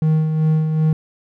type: tone with tremolo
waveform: triangle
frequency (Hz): 156.8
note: D#3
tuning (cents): +14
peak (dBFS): -10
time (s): 0.02-0.93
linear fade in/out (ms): 2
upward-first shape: sine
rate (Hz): 2.6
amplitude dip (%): 45
effects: none

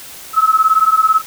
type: beating tone pair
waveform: sine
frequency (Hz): 1286 / 1304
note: E6 / E6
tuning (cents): -43 / -19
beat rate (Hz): 18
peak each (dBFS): -12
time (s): 0.33-1.22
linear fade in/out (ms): 50
effects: white hiss -34 dBFS RMS until 1.26 s

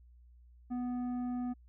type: tone with tanh clipping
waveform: triangle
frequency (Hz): 246.9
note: B3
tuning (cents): 0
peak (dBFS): -35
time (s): 0.7-1.54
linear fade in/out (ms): 20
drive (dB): 13
effects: added 60 Hz sine -56 dBFS peak until 1.68 s

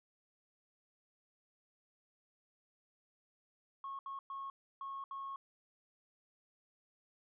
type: tone bursts at uneven times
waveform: sine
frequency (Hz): 1093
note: C#6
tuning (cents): -25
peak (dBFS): -40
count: 5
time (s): 3.84-3.99 / 4.06-4.19 / 4.3-4.5 / 4.81-5.04 / 5.11-5.36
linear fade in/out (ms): 2
effects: tanh soft clip ceiling -37 dBFS

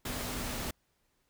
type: tone in noise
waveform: sine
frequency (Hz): 246.9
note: B3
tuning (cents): 0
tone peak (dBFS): -45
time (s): 0.05-0.71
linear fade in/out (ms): 5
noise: pink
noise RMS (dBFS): -37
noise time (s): 0.05-0.71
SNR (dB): -11
effects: pink hiss -75 dBFS RMS until 1.29 s

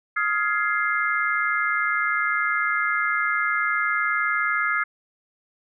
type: chord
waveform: sine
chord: F minor seventh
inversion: third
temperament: just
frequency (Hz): 1257.2 / 1396.9 / 1676.3 / 2095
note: Eb6 / F6 / Ab6 / C7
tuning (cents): +18 / 0 / +16 / +2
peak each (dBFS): -26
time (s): 0.16-4.84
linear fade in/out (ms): 10
effects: none

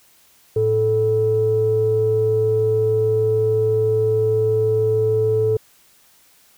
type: tone pair together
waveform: sine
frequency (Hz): 110 / 436.8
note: A2 / A4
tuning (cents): 0 / -13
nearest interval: 2 octaves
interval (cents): 2387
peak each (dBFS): -21 / -15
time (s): 0.56-5.57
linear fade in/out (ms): 5
effects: tanh soft clip ceiling -8 dBFS + white hiss -54 dBFS RMS until 6.57 s

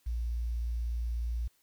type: tone with quantisation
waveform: sine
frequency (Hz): 58.27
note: A#1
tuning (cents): 0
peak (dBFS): -30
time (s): 0.06-1.48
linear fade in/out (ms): 10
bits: 10
effects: white hiss -70 dBFS RMS until 1.62 s

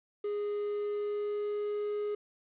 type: tone with pitch glide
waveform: triangle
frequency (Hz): 413.1 to 416.2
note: G#4 to G#4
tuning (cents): -9 to +4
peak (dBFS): -29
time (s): 0.24-2.15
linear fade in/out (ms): 5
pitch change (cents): +13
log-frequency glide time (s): 0.59-1.96
effects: resampled to 8000 Hz + 10-bit

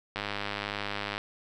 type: click train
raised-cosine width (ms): 0.3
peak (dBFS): -16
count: 105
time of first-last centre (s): 0.16-1.18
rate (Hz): 102
effects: none

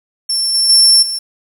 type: tone with level steps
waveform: 35% pulse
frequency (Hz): 5410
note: E8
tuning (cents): +44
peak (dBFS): -11 / -8 / -3 / -15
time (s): 0.29-1.19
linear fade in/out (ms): 10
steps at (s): 0.54 / 0.69 / 1.02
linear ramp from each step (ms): 10
effects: 7-bit

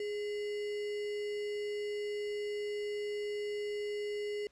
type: tone with sample-and-hold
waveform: sine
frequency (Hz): 415.3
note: G#4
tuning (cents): 0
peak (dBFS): -34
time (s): 0-4.47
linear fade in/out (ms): 2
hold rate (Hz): 2450
effects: pink hiss -68 dBFS RMS until 4.51 s + low-pass 6000 Hz 12 dB/octave

